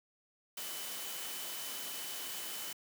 sine tone in noise, 3017 Hz, F#7, 33 cents sharp, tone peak -49 dBFS, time 0.57-2.73 s, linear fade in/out 5 ms, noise white, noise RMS -42 dBFS, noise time 0.57-2.73 s, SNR -10 dB, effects high-pass 200 Hz 12 dB/octave

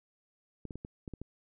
clicks, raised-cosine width 3 ms, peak -28 dBFS, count 7, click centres 0.653 / 0.708 / 0.756 / 0.849 / 1.078 / 1.137 / 1.216 s, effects none

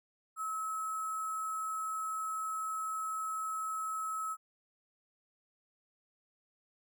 sine tone with sample-and-hold, 1292 Hz, E6, 35 cents flat, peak -34 dBFS, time 0.36-4.37 s, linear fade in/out 50 ms, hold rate 8820 Hz, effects none

